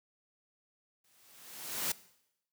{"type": "noise with exponential growth", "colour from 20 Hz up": "white", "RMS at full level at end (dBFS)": -31, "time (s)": [1.04, 1.92], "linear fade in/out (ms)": 5, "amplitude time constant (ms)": 190, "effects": ["noise-tail reverb RT60 0.8 s tail -19 dB re dry", "high-pass 100 Hz 12 dB/octave"]}